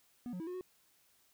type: tone with pitch steps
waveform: triangle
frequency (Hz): 244.1 / 181 / 325.4 / 360.5 / 368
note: B3 / F#3 / E4 / F#4 / F#4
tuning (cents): -20 / -38 / -22 / -45 / -9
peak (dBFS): -37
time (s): 0.26-0.61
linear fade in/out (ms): 0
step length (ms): 70
effects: white hiss -70 dBFS RMS until 1.33 s